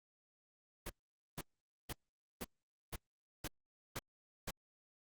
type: noise bursts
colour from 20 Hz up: pink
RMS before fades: -42 dBFS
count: 8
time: 0.86-4.508 s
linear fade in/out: 5 ms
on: 36 ms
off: 480 ms
effects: Opus 32 kbps